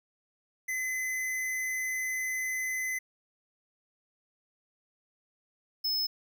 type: tone pair in turn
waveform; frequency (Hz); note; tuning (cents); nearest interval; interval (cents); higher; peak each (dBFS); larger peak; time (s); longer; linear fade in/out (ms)
square; 2032 / 5196; B6 / E8; +49 / -26; octave + major third; 1625; second; -31 / -28; second; 0.68-2.99 / 5.84-6.07; first; 10
effects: none